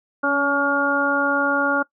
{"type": "harmonic tone with a mistuned harmonic", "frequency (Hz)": 282.8, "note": "C#4", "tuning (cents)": 35, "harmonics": [1, 2, 3, 4, 5], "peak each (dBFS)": [-24, -24, -27, -26, -20], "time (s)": [0.23, 1.83], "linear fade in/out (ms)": 10, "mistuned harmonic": 1, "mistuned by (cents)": -17, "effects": ["noise-tail reverb RT60 0.1 s tail -21 dB re dry"]}